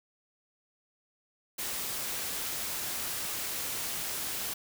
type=noise; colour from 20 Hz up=white; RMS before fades=-35 dBFS; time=1.58-4.54 s; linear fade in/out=10 ms; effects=none